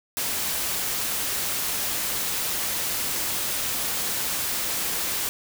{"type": "noise", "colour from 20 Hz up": "white", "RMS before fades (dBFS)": -27, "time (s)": [0.17, 5.29], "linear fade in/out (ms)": 0, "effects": []}